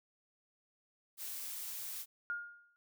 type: noise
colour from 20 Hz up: blue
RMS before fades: -43 dBFS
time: 1.17-2.06 s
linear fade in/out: 50 ms
type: tone with exponential decay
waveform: sine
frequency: 1420 Hz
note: F6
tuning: 28 cents sharp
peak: -33 dBFS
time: 2.3-2.76 s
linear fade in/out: 0 ms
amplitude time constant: 100 ms
effects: none